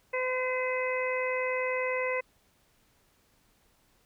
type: harmonic tone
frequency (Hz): 510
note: C5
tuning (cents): -44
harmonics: 1 / 2 / 3 / 4 / 5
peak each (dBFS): -30 / -36 / -43 / -33 / -38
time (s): 0.13-2.21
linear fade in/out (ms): 10
effects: pink hiss -67 dBFS RMS until 4.05 s